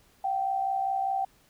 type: tone pair together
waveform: sine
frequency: 710 / 775 Hz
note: F5 / G5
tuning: +28 / -20 cents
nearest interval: major second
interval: 152 cents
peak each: -34 / -26 dBFS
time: 0.24-1.25 s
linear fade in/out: 5 ms
effects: pink hiss -62 dBFS RMS until 1.49 s